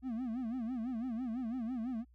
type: tone with vibrato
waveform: triangle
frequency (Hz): 240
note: B3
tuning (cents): -49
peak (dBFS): -33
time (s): 0.02-2.05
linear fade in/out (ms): 50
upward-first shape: sine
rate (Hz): 6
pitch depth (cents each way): 160
effects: added 60 Hz sine -60 dBFS peak until 2.14 s